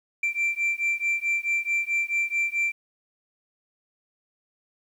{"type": "beating tone pair", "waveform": "sine", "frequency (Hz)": [2349, 2353.6], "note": ["D7", "D7"], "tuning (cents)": [0, 3], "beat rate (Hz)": 4.6, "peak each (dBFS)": -24, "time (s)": [0.23, 2.72], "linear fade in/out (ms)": 5, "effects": ["tanh soft clip ceiling -20 dBFS", "9-bit"]}